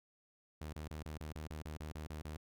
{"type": "tone bursts", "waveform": "sawtooth", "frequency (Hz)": 76.8, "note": "D#2", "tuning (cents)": -22, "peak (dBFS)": -39, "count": 12, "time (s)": [0.61, 2.369], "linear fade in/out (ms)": 5, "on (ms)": 120, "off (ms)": 29, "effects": []}